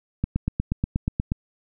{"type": "click train", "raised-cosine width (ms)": 5, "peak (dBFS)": -10, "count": 10, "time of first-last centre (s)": [0.24, 1.319], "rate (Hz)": 8.34, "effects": []}